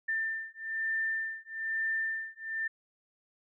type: beating tone pair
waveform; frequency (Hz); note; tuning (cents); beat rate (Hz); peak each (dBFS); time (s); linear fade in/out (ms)
sine; 1789 / 1790.1; A6 / A6; +28 / +29; 1.1; -34 / -34; 0.08-2.68; 10
effects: none